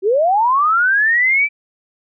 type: linear sweep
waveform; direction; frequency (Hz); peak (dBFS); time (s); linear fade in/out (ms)
sine; up; 360 to 2349; -11; 0.02-1.49; 50
effects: none